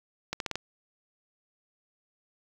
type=accelerating click train; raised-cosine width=0.2 ms; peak=-14 dBFS; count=5; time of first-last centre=0.33-0.556 s; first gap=72 ms; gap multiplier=0.84; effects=8-bit